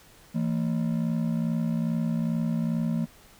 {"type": "ring-modulated tone", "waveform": "triangle", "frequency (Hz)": 196, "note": "G3", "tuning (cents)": 0, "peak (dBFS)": -19, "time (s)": [0.34, 3.06], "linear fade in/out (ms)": 20, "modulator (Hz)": 31.2, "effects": ["pink hiss -54 dBFS RMS until 3.39 s"]}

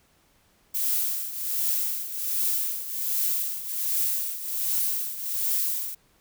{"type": "noise with tremolo", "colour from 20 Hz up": "violet", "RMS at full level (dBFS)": -24, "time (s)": [0.74, 5.95], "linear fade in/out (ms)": 10, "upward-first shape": "triangle", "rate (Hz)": 1.3, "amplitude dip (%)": 75, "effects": ["pink hiss -63 dBFS RMS until 6.2 s"]}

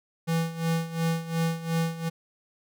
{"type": "tone with tremolo", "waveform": "square", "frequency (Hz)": 164.81, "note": "E3", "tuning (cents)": 0, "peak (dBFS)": -23, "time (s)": [0.27, 2.1], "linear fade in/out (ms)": 20, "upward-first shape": "sine", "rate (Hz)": 2.8, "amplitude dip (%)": 80, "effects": []}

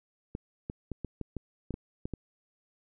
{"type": "clicks", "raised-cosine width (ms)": 3, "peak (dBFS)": -22, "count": 10, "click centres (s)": [0.351, 0.699, 0.917, 1.047, 1.213, 1.367, 1.707, 1.741, 2.055, 2.137], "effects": []}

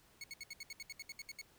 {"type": "tone bursts", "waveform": "20% pulse", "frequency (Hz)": 2201, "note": "C#7", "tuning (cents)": -13, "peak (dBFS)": -39, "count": 13, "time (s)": [0.21, 1.415], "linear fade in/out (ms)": 2, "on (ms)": 29, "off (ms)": 69, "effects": ["pink hiss -67 dBFS RMS until 1.58 s"]}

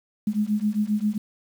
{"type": "beating tone pair", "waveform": "sine", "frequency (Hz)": [206.8, 214.3], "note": ["G#3", "A3"], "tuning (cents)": [-7, -45], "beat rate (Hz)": 7.5, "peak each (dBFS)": [-24, -24], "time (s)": [0.27, 1.18], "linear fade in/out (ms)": 5, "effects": ["8-bit"]}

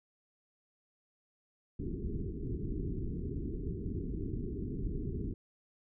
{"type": "low-pass noise", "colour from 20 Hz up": "pink", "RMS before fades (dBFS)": -37, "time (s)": [1.79, 5.34], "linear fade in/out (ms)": 5, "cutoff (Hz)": 420, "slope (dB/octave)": 96, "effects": []}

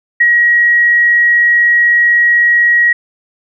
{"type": "tone with ADSR envelope", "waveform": "sine", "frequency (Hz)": 1902, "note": "A#6", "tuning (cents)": 34, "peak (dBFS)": -4, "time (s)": [0.2, 2.93], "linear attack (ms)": 10, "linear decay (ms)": 41, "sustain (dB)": -2, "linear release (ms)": 6, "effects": []}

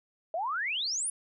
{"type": "exponential sweep", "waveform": "sine", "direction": "up", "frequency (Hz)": [622.3, 10490], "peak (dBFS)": -29, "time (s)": [0.34, 1.1], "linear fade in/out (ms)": 2, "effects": []}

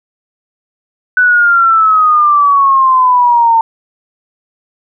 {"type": "exponential sweep", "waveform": "sine", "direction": "down", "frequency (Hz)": [1500, 901], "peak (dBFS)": -5, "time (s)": [1.17, 3.61], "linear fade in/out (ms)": 2, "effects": []}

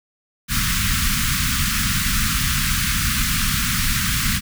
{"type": "band-stop noise", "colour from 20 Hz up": "pink", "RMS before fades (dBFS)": -20, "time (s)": [0.48, 4.41], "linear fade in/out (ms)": 50, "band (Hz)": [240, 1200], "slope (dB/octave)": 48, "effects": []}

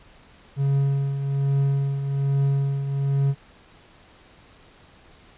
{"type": "tone with tremolo", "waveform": "triangle", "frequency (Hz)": 138.59, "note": "C#3", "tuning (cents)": 0, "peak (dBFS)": -15, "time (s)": [0.56, 3.35], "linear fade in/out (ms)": 50, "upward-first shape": "triangle", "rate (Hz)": 1.2, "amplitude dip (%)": 60, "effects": ["pink hiss -52 dBFS RMS until 5.37 s", "resampled to 8000 Hz"]}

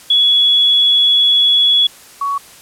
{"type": "tone pair in turn", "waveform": "sine", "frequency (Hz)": [3378, 1120.8], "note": ["G#7", "C#6"], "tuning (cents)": [29, 19], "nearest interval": "octave + perfect fifth", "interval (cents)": 1910, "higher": "first", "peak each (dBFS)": [-8, -15], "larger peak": "first", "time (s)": [[0.1, 1.87], [2.21, 2.38]], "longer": "first", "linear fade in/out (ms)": 5, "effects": ["white hiss -40 dBFS RMS until 2.61 s", "low-pass 12000 Hz 12 dB/octave"]}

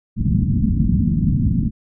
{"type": "low-pass noise", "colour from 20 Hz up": "white", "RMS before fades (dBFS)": -17, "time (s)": [0.16, 1.71], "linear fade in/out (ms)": 50, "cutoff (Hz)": 240, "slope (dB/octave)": 48, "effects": []}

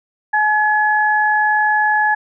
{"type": "tone pair together", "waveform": "sine", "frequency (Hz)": [850, 1698.4], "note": ["G#5", "G#6"], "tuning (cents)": [40, 38], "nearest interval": "octave", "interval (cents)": 1198, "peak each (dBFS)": -15, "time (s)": [0.33, 2.15], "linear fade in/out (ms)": 10, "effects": []}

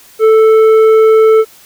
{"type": "tone with tanh clipping", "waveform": "triangle", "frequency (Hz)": 440, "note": "A4", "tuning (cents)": 0, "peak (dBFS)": -5, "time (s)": [0.19, 1.45], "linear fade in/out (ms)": 50, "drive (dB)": 12, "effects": ["white hiss -41 dBFS RMS until 1.65 s"]}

